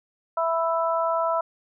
harmonic tone, 330 Hz, E4, 2 cents sharp, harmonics 2 / 3 / 4, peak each -24 / -26 / -27 dBFS, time 0.37-1.41 s, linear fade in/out 5 ms, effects none

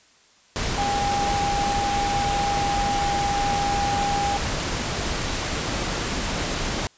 sine tone in noise, 807 Hz, G#5, 50 cents flat, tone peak -22 dBFS, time 0.78-4.37 s, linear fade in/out 0 ms, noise pink, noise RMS -26 dBFS, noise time 0.56-6.87 s, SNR +1 dB, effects white hiss -56 dBFS RMS until 6.97 s + resampled to 16000 Hz

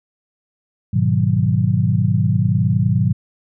sine chord, G# minor seventh, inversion none, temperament equal, 103.83 / 123.47 / 155.56 / 185 Hz, G#2 / B2 / D#3 / F#3, 0 / 0 / 0 / 0 cents, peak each -18 / -18 / -20 / -20 dBFS, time 0.93-3.13 s, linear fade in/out 10 ms, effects none

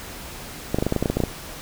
clicks, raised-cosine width 2 ms, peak -7 dBFS, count 12, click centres 0.745 / 0.786 / 0.825 / 0.866 / 0.924 / 0.963 / 1.026 / 1.058 / 1.1 / 1.17 / 1.203 / 1.237 s, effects pink hiss -37 dBFS RMS until 1.61 s

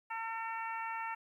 harmonic tone, 452.4 Hz, A4, 48 cents sharp, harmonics 2 / 3 / 4 / 5 / 6, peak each -39 / -43 / -45 / -47 / -49 dBFS, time 0.1-1.15 s, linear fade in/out 10 ms, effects 12-bit

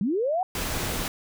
sine linear sweep, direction up, 175.5 to 767 Hz, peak -22 dBFS, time 0.01-0.43 s, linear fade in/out 2 ms
pink noise, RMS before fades -29 dBFS, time 0.55-1.08 s, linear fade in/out 2 ms
effects none

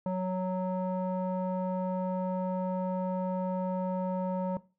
square tone with low-pass filter, 185 Hz, F#3, in tune, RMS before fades -31 dBFS, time 0.06-4.57 s, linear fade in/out 2 ms, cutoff 760 Hz, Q 9.8, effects noise-tail reverb RT60 0.3 s tail -18 dB re dry

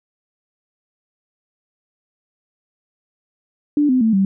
sine tone with pitch steps, 293.7 / 255.7 / 222.6 / 193.77 Hz, D4 / C4 / A3 / G3, 0 / -40 / +20 / -20 cents, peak -12 dBFS, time 3.77-4.25 s, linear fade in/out 2 ms, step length 120 ms, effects none

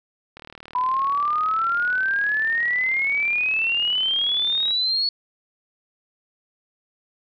click train, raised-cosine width 0.3 ms, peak -23 dBFS, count 168, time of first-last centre 0.37-4.708 s, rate 38.5 Hz
sine exponential sweep, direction up, 988 to 4421 Hz, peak -19 dBFS, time 0.75-5.09 s, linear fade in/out 2 ms
effects none

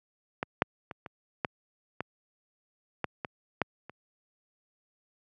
clicks, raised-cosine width 0.5 ms, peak -15 / -6 / -23 / -25 / -12 / -17 / -13 / -18 / -10 / -28 dBFS, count 10, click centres 0.429 / 0.621 / 0.912 / 1.062 / 1.448 / 2.006 / 3.043 / 3.248 / 3.617 / 3.896 s, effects high-pass 100 Hz 12 dB/octave

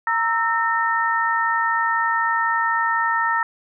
sine tone cluster, 924 / 1318 / 1828 Hz, A#5 / E6 / A#6, -16 / -1 / -34 cents, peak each -22 dBFS, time 0.07-3.43 s, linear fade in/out 2 ms, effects none

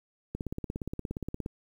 click train, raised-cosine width 3 ms, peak -21 dBFS, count 20, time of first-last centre 0.35-1.461 s, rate 17.1 Hz, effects 9-bit

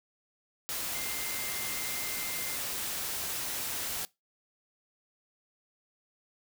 sine tone in noise, 2093 Hz, C7, in tune, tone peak -42 dBFS, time 0.95-2.56 s, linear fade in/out 0 ms, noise white, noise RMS -35 dBFS, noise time 0.69-4.05 s, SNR -10 dB, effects noise-tail reverb RT60 0.2 s tail -21 dB re dry

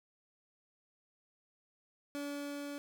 30% pulse tone with level ramp, 286.6 Hz, D4, 42 cents flat, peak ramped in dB -35 to -38 dBFS, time 2.15-2.78 s, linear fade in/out 0 ms, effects none

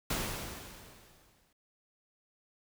pink noise with exponential decay, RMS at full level -32 dBFS, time 0.1-1.53 s, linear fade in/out 5 ms, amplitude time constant 310 ms, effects none

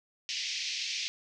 white band-pass noise, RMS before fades -35 dBFS, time 0.29-1.08 s, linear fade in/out 0 ms, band 2100 to 5900 Hz, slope 48 dB/octave, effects none

